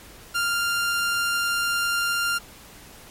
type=tone; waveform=sawtooth; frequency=1395 Hz; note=F6; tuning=2 cents flat; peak=-18 dBFS; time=0.34-2.39 s; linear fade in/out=20 ms; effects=pink hiss -46 dBFS RMS until 3.1 s + MP3 64 kbps